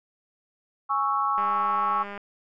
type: chord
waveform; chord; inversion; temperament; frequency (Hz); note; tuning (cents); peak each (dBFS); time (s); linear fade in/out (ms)
sine; C# minor; second; equal; 830.6 / 1108.7 / 1318.5; G#5 / C#6 / E6; 0 / 0 / 0; -29 / -24 / -28; 0.89-2.04; 20
type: click train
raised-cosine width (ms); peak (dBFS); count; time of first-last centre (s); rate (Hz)
0.5; -23; 162; 1.38-2.177; 202
effects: none